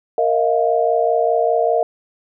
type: tone cluster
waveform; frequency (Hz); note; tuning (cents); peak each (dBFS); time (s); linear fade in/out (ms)
sine; 464.3 / 634 / 699; A#4 / D#5 / F5; -7 / +32 / +1; -18; 0.18-1.83; 2
effects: none